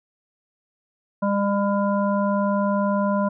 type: harmonic tone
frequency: 201.1 Hz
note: G3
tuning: 44 cents sharp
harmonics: 1 / 3 / 5 / 7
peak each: -21 / -24 / -26 / -34 dBFS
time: 1.22-3.29 s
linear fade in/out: 10 ms
effects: none